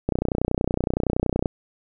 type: click train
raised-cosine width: 2 ms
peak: -8 dBFS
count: 43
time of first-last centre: 0.09-1.458 s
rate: 30.7 Hz
effects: none